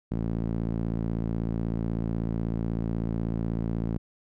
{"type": "tone with band-pass filter", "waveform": "sawtooth", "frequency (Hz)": 56.2, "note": "A1", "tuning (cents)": 37, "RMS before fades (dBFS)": -29, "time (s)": [0.11, 3.98], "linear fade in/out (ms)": 5, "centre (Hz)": 200, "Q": 1.2, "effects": []}